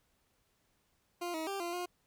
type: tone with pitch steps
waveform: 20% pulse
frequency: 349.5 / 318.7 / 394 / 345.2 / 355.7 Hz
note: F4 / D#4 / G4 / F4 / F4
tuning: +1 / +42 / +9 / -20 / +32 cents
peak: -31 dBFS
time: 1.21-1.86 s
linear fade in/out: 10 ms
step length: 130 ms
effects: pink hiss -75 dBFS RMS until 2.06 s